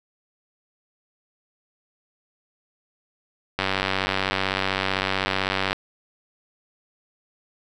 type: click train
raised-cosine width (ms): 0.3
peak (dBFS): -6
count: 206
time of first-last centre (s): 3.59-5.73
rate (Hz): 95.8
effects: none